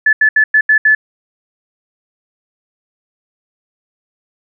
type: tone bursts at uneven times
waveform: sine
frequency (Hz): 1732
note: A6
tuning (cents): -28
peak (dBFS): -6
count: 6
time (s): 0.06-0.13 / 0.21-0.29 / 0.36-0.44 / 0.54-0.61 / 0.69-0.78 / 0.85-0.95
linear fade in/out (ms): 5
effects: none